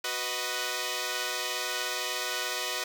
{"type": "chord", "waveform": "5% pulse", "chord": "B major", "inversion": "second", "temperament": "equal", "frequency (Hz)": [370, 493.9, 622.3], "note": ["F#4", "B4", "D#5"], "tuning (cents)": [0, 0, 0], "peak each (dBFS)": [-25, -22, -23], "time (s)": [0.04, 2.84], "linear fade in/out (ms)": 5, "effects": []}